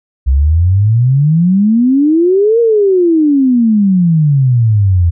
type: exponential two-way sweep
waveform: sine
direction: up then down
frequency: 63.2 to 473.7 to 82.6 Hz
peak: -6 dBFS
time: 0.26-5.11 s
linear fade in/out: 20 ms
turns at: 2.6 s
effects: none